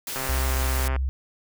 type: noise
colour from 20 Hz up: white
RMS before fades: -32 dBFS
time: 0.07-0.88 s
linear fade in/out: 2 ms
type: click train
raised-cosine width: 0.5 ms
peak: -16 dBFS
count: 107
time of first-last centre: 0.16-0.963 s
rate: 132 Hz
type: tone with pitch glide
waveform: sine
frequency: 65.41 to 66.21 Hz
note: C2 to C2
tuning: 0 to +21 cents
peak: -22 dBFS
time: 0.29-1.09 s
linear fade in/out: 0 ms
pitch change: +21 cents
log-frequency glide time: 0.73-0.86 s
effects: none